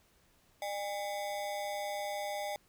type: ring-modulated tone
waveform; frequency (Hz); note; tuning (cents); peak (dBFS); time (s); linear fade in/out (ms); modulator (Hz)
square; 708; F5; +23; -33; 0.62-2.56; 0; 105
effects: pink hiss -68 dBFS RMS until 2.68 s